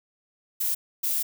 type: noise bursts at uneven times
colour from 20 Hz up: violet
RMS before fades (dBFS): -26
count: 2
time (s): 0.6-0.75 / 1.03-1.23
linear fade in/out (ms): 10
effects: none